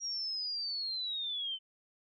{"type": "linear sweep", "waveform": "sine", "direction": "down", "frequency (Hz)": [5690, 3045], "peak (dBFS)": -34, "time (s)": [0, 1.59], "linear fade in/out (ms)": 50, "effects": []}